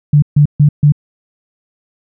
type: tone bursts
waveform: sine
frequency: 146.83 Hz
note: D3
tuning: in tune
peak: -4 dBFS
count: 4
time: 0.13-0.922 s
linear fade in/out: 5 ms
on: 93 ms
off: 140 ms
effects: none